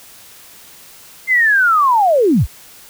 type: linear sweep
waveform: sine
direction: down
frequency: 2107 to 30.87 Hz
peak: -9 dBFS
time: 1.27-2.47 s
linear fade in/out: 50 ms
effects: white hiss -41 dBFS RMS until 2.89 s